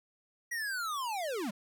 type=linear sweep; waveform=square; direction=down; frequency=1936 to 181.6 Hz; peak=-34 dBFS; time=0.51-1.51 s; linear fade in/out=10 ms; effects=none